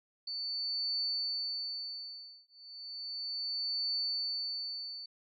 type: tone with tremolo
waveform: sine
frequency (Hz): 4500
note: C#8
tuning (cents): +25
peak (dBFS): -30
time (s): 0.27-5.06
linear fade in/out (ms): 5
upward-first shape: triangle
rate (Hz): 0.34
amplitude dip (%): 100
effects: MP3 48 kbps